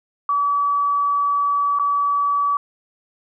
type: tone with dropouts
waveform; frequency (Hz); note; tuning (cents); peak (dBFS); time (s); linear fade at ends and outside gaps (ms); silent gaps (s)
sine; 1145; D6; -44; -16; 0.29-2.57; 2; 1.788-1.796
effects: none